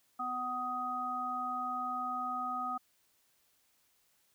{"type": "harmonic tone", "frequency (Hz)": 250, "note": "B3", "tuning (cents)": 21, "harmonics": [1, 3, 5], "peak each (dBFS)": [-45, -39, -35], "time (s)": [0.19, 2.78], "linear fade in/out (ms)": 10, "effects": ["white hiss -72 dBFS RMS until 4.34 s"]}